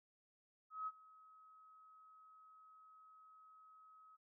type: tone with ADSR envelope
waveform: sine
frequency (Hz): 1276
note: D#6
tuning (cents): +43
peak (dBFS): -39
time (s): 0.7-4.17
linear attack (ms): 170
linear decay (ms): 41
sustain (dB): -22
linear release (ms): 22
effects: none